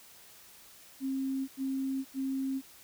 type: tone bursts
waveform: sine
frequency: 267.7 Hz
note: C4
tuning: 40 cents sharp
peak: -30 dBFS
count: 3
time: 1-2.618 s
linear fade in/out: 50 ms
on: 480 ms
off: 89 ms
effects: white hiss -55 dBFS RMS until 2.83 s